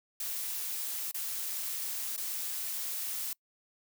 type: noise with dropouts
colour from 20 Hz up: blue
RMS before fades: -36 dBFS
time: 0.2-3.33 s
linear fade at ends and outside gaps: 2 ms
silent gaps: 1.113-1.144 / 2.164-2.177 s
effects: noise-tail reverb RT60 0.1 s tail -26 dB re dry